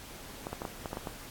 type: clicks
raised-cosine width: 1 ms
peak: -21 dBFS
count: 8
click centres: 0.469 / 0.53 / 0.619 / 0.652 / 0.858 / 0.931 / 0.971 / 1.072 s
effects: pink hiss -47 dBFS RMS until 1.3 s + AAC 64 kbps